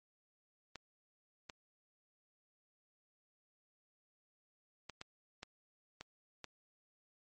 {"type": "clicks", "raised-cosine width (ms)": 0.2, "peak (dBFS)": -28, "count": 7, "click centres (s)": [0.757, 1.498, 4.897, 5.014, 5.431, 6.01, 6.443], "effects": ["MP3 32 kbps"]}